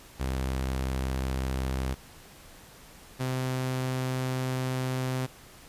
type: tone pair in turn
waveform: sawtooth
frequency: 65.41 / 129.13 Hz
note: C2 / C3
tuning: 0 / -22 cents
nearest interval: octave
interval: 1178 cents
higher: second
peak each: -24 dBFS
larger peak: neither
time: 0.19-1.95 / 3.19-5.27 s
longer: second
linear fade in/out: 20 ms
effects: pink hiss -51 dBFS RMS until 5.68 s + resampled to 32000 Hz